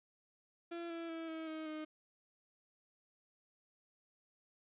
35% pulse tone with pitch steps, 340.2 / 333.8 / 327.5 / 321.3 / 315.2 / 309.3 Hz, F4 / E4 / E4 / E4 / D#4 / D#4, -45 / +22 / -11 / -44 / +23 / -10 cents, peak -40 dBFS, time 0.71-1.85 s, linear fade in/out 10 ms, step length 190 ms, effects resampled to 8000 Hz

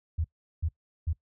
sine tone bursts, 80.8 Hz, E2, 34 cents flat, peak -25 dBFS, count 3, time 0.18-1.132 s, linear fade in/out 10 ms, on 64 ms, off 380 ms, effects noise-tail reverb RT60 0.1 s tail -20 dB re dry

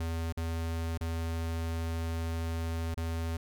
square tone with dropouts, 82.41 Hz, E2, in tune, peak -32 dBFS, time 0-3.37 s, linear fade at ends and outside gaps 5 ms, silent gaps 0.325-0.372 / 0.977-1.009 / 2.944-2.973 s, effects none

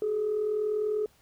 sine tone pair together, 385.6 / 425.7 Hz, G4 / G#4, -28 / +43 cents, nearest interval major second, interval 171 cents, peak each -34 / -25 dBFS, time 0.02-1.06 s, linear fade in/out 2 ms, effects tanh soft clip ceiling -21 dBFS + pink hiss -63 dBFS RMS until 1.21 s

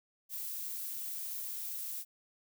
violet noise, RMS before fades -40 dBFS, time 0.29-2.05 s, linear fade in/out 50 ms, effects none

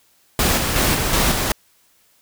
pink noise with tremolo, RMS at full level -17 dBFS, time 0.39-1.52 s, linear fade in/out 2 ms, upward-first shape square, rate 2.7 Hz, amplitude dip 35%, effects white hiss -58 dBFS RMS until 2.21 s

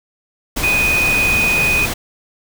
sine tone in noise, 2489 Hz, D#7, in tune, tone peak -13 dBFS, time 0.63-1.86 s, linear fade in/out 10 ms, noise pink, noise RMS -21 dBFS, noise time 0.56-1.94 s, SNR +5 dB, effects none

